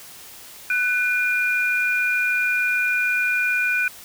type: tone pair together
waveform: sine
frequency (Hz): 1493.4 / 2420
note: F#6 / D#7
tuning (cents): +16 / -49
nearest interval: minor sixth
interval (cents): 835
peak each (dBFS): -21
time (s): 0.7-3.88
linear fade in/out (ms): 2
effects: white hiss -42 dBFS RMS until 4.04 s